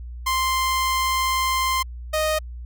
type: tone pair in turn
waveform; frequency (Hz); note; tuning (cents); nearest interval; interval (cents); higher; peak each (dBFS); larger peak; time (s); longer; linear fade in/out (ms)
sawtooth; 1046.5 / 621.1; C6 / D#5; 0 / -3; major sixth; 903; first; -16; neither; 0.26-1.83 / 2.13-2.39; first; 10
effects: added 60 Hz sine -32 dBFS peak until 2.65 s